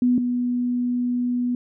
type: tone pair in turn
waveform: sine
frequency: 247.1 / 245.3 Hz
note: B3 / B3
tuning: +1 / -12 cents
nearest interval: unison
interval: 13 cents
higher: first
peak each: -15 / -20 dBFS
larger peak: first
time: 0.02-0.18 / 0.18-1.55 s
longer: second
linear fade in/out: 2 ms
effects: none